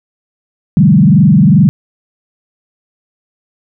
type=tone with frequency modulation; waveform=sine; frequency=174.61 Hz; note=F3; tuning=in tune; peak=-3 dBFS; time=0.77-1.69 s; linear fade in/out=0 ms; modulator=22.5 Hz; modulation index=1.8; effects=none